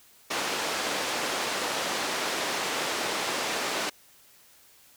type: band-pass noise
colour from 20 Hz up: pink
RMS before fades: -30 dBFS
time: 0.3-3.9 s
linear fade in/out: 10 ms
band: 400 to 6900 Hz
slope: 12 dB/octave
effects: white hiss -57 dBFS RMS until 4.96 s